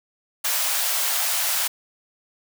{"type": "high-pass noise", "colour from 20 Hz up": "white", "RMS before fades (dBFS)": -23, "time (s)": [0.44, 1.68], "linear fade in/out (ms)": 10, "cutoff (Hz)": 570, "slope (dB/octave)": 48, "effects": []}